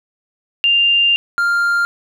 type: tone pair in turn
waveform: sine / triangle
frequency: 2794 / 1397 Hz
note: F7 / F6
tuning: 0 / 0 cents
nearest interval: octave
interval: 1200 cents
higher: first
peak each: -10 / -11 dBFS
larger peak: first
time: 0.64-1.16 / 1.38-1.85 s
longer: first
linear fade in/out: 0 ms
effects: none